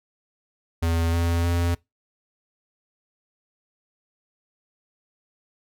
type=tone with pitch steps; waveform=square; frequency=83.2 / 84.8 / 86 Hz; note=E2 / E2 / F2; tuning=+17 / +50 / -26 cents; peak=-21 dBFS; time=0.82-1.75 s; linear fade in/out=10 ms; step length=310 ms; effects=noise-tail reverb RT60 0.2 s tail -23 dB re dry